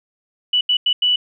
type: tone bursts at uneven times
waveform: sine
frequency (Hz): 2960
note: F#7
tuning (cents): 0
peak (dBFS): -13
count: 4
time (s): 0.53-0.61 / 0.69-0.77 / 0.86-0.93 / 1.02-1.16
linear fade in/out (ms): 5
effects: none